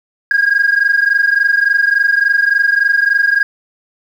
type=tone pair together; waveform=sine; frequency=1618.5 / 1642 Hz; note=G#6 / G#6; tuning=-45 / -20 cents; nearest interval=unison; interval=25 cents; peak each=-11 dBFS; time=0.31-3.43 s; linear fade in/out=2 ms; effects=tanh soft clip ceiling -5 dBFS + 7-bit

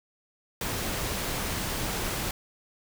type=noise; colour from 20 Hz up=pink; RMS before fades=-31 dBFS; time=0.61-2.31 s; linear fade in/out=2 ms; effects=none

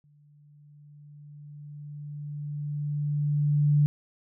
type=tone with exponential growth; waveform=sine; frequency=146.83 Hz; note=D3; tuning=in tune; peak=-17 dBFS; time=0.04-3.86 s; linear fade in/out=0 ms; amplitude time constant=830 ms; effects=none

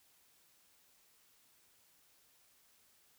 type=silence; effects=white hiss -69 dBFS RMS until 3.18 s

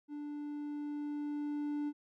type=tone with level ramp; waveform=triangle; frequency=293.7 Hz; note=D4; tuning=in tune; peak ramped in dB=-38 to -31 dBFS; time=0.08-1.93 s; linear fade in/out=50 ms; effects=none

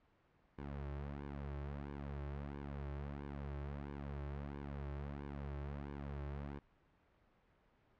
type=tone with flanger; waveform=sawtooth; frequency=71 Hz; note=C#2; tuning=42 cents sharp; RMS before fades=-45 dBFS; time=0.58-6.59 s; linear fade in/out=5 ms; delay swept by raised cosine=1.5 to 4.2 ms; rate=1.5 Hz; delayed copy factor=-0.75; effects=pink hiss -72 dBFS RMS until 7.99 s + low-pass 2000 Hz 12 dB/octave

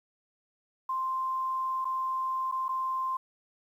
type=tone with dropouts; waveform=sine; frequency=1046.5 Hz; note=C6; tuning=in tune; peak=-28 dBFS; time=0.89-3.17 s; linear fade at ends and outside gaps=5 ms; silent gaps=1.846-1.852 / 2.515-2.522 / 2.683-2.69 s; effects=10-bit

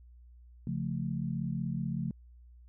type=chord; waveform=sine; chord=Db augmented; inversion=none; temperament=equal; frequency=138.59 / 174.61 / 220 Hz; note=Db3 / F3 / A3; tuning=0 / 0 / 0 cents; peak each=-35 / -35 / -37 dBFS; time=0.67-2.11 s; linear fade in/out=2 ms; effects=added 60 Hz sine -52 dBFS peak until 2.68 s

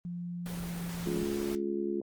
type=tone with pitch glide; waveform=sine; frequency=174.61 to 172.31 Hz; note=F3 to F3; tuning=0 to -23 cents; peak=-35 dBFS; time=0.05-1.23 s; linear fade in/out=0 ms; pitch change=-23 cents; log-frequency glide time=0.5-0.67 s
type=noise; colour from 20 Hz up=pink; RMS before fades=-43 dBFS; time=0.46-1.55 s; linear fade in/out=0 ms
type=harmonic tone; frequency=70.2 Hz; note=C#2; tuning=22 cents sharp; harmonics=3 / 4 / 5 / 6; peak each=-36 / -40 / -32 / -39 dBFS; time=1.06-2.01 s; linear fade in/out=10 ms
effects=Opus 24 kbps

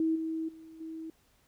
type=tone with level steps; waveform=sine; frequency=321.9 Hz; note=E4; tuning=41 cents flat; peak=-25 / -31 / -47 / -38 dBFS; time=0-1.1 s; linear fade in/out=2 ms; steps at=0.15 / 0.48 / 0.8 s; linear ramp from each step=10 ms; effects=pink hiss -68 dBFS RMS until 1.47 s

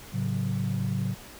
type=tone cluster; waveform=sine; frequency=108.6 / 137.3 / 185.4 Hz; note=A2 / C#3 / F#3; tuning=-22 / -16 / +4 cents; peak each=-29 dBFS; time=0.12-1.16 s; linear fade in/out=50 ms; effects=tanh soft clip ceiling -19 dBFS + pink hiss -46 dBFS RMS until 1.39 s

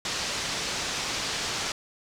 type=low-pass noise; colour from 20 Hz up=white; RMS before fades=-31 dBFS; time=0.05-1.72 s; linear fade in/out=2 ms; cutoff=6400 Hz; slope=24 dB/octave; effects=none

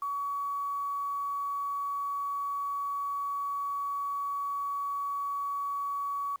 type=tone with quantisation; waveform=sine; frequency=1130 Hz; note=C#6; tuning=33 cents sharp; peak=-30 dBFS; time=0.02-6.36 s; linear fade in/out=2 ms; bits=9; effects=pink hiss -69 dBFS RMS until 6.4 s

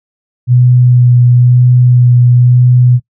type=tone with vibrato; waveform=sine; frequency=123.47 Hz; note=B2; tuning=in tune; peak=-3 dBFS; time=0.47-3 s; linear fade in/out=50 ms; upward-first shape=sine; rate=1 Hz; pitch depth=14 cents each way; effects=noise-tail reverb RT60 0.1 s tail -21 dB re dry

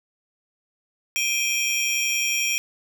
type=tone cluster; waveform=square; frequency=2364 / 2495 / 3219 / 5630 Hz; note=D7 / D#7 / G7 / F8; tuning=+11 / +4 / +45 / +13 cents; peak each=-27 / -27 / -31 / -27 dBFS; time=1.16-2.58 s; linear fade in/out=0 ms; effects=none

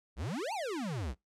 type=exponential two-way sweep; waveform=square; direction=up then down; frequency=53.5 to 934 to 53.5 Hz; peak=-35 dBFS; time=0.16-1.15 s; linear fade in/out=50 ms; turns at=0.53 s; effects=noise-tail reverb RT60 0.2 s tail -25 dB re dry + low-pass 9000 Hz 12 dB/octave

